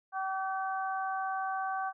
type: harmonic tone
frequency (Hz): 382.9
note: G4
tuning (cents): -41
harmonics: 2 / 3 / 4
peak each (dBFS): -33 / -37 / -39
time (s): 0.12-1.93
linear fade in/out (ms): 50
effects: none